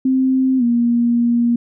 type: tone with pitch glide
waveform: sine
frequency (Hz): 261.6 to 237.1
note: C4 to A#3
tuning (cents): 0 to +30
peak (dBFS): -12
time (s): 0.05-1.56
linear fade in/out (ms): 5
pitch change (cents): -170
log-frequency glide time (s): 0.58-0.63
effects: none